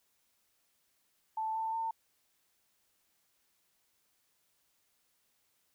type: tone with pitch steps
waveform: sine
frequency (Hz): 880 / 890.7 / 901.6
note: A5 / A5 / A5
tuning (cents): 0 / +21 / +42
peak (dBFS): -32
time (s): 1.37-1.91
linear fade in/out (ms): 5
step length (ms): 180
effects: white hiss -75 dBFS RMS until 5.74 s